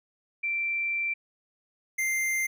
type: tone pair in turn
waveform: sine / square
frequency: 2349 / 2093 Hz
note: D7 / C7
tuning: 0 / 0 cents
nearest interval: major second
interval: 200 cents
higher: first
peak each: -26 / -26 dBFS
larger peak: neither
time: 0.43-1.14 / 1.98-2.47 s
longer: first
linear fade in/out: 10 ms
effects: none